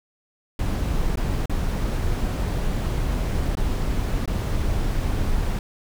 brown noise with dropouts, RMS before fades -23 dBFS, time 0.59-5.59 s, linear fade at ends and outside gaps 2 ms, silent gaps 1.157-1.172 / 1.458-1.496 / 3.553-3.57 / 4.258-4.276 s, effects none

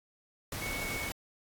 sine tone in noise, 2217 Hz, C#7, in tune, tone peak -37 dBFS, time 0.62-1.09 s, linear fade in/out 2 ms, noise pink, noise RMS -38 dBFS, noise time 0.52-1.12 s, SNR -2 dB, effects AAC 64 kbps

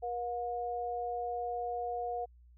sine tone pair together, 479.2 / 718 Hz, A#4 / F5, +48 / +48 cents, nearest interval perfect fifth, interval 700 cents, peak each -38 / -35 dBFS, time 0.02-2.26 s, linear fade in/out 20 ms, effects added 60 Hz sine -56 dBFS peak until 2.57 s

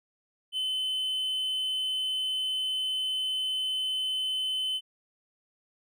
triangle tone, 3045 Hz, F#7, 49 cents sharp, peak -26 dBFS, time 0.52-4.81 s, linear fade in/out 50 ms, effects none

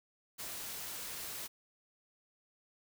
white noise, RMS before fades -43 dBFS, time 0.38-1.48 s, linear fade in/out 20 ms, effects none

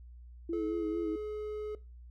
sine tone with vibrato, 328.5 Hz, E4, 6 cents flat, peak -32 dBFS, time 0.49-1.16 s, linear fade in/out 5 ms, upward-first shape sine, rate 4.5 Hz, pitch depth 62 cents each way
triangle tone with pitch glide, 429.7 to 424 Hz, A4 to G#4, -41 to +36 cents, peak -33 dBFS, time 0.53-1.75 s, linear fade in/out 2 ms, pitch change -23 cents, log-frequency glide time 0.68-0.75 s
effects noise-tail reverb RT60 0.3 s tail -20 dB re dry + added 60 Hz sine -48 dBFS peak until 2.1 s

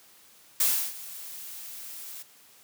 blue noise with ADSR envelope, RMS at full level -22 dBFS, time 0.6-2.23 s, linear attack 5 ms, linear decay 320 ms, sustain -19 dB, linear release 13 ms, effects white hiss -56 dBFS RMS until 2.63 s + high-pass 100 Hz 12 dB/octave

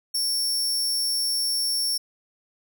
sawtooth tone, 5460 Hz, F8, 40 cents flat, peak -20 dBFS, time 0.14-1.98 s, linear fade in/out 10 ms, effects none

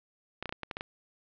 clicks, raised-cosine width 0.3 ms, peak -19 dBFS, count 8, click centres 0.426 / 0.457 / 0.493 / 0.525 / 0.633 / 0.712 / 0.769 / 0.809 s, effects low-pass 4000 Hz 12 dB/octave

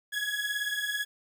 30% pulse beating tone pair, 1667 / 1685 Hz, G#6 / G#6, +6 / +25 cents, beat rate 18 Hz, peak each -30 dBFS, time 0.12-1.05 s, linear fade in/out 20 ms, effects 10-bit

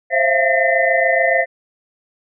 sine tone cluster, 529 / 662 / 689 / 1816 / 2024 Hz, C5 / E5 / F5 / A#6 / B6, +19 / +7 / -24 / -46 / +42 cents, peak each -19 dBFS, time 0.1-1.46 s, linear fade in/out 50 ms, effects none

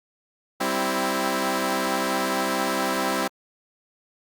10% pulse chord, C major, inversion second, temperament equal with one note detuned, 195.09 / 261.6 / 329.6 Hz, G3 / C4 / E4, -8 / 0 / 0 cents, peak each -20 / -18 / -19 dBFS, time 0.6-3.28 s, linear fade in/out 10 ms, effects Opus 48 kbps

